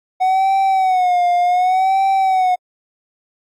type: tone with vibrato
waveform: triangle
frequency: 740 Hz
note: F#5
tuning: in tune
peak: -10 dBFS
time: 0.2-2.56 s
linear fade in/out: 20 ms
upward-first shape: sine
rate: 0.67 Hz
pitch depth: 83 cents each way
effects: AAC 64 kbps